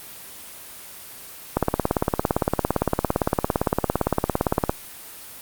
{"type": "click train", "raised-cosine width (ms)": 1, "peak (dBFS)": -4, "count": 56, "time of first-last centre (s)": [1.57, 4.695], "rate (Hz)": 17.6, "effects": ["white hiss -40 dBFS RMS until 5.41 s", "Opus 32 kbps"]}